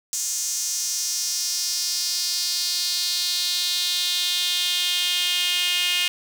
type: tone with high-pass filter sweep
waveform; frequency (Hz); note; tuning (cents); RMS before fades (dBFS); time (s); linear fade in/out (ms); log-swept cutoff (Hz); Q
sawtooth; 355.7; F4; +32; -24; 0.13-6.08; 0; 6600 to 2800; 3.6
effects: none